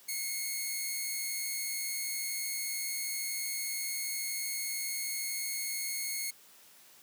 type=tone pair together; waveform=5% pulse; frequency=2100 / 2193 Hz; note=C7 / C#7; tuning=+6 / -19 cents; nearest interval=minor second; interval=75 cents; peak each=-31 / -24 dBFS; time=0.08-6.31 s; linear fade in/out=10 ms; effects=white hiss -58 dBFS RMS until 7.02 s + high-pass 150 Hz 12 dB/octave